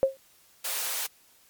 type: tone with exponential decay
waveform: sine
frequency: 536 Hz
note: C5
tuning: 42 cents sharp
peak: -14 dBFS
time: 0.03-0.17 s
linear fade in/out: 0 ms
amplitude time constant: 30 ms
type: high-pass noise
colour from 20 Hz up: white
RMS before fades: -31 dBFS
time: 0.64-1.07 s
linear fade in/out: 10 ms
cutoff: 420 Hz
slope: 48 dB/octave
effects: white hiss -60 dBFS RMS until 1.49 s + MP3 96 kbps